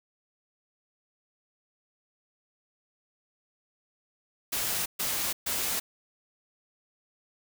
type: noise bursts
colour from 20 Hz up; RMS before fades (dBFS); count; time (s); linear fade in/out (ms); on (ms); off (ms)
white; -30; 3; 4.52-5.8; 10; 340; 130
effects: none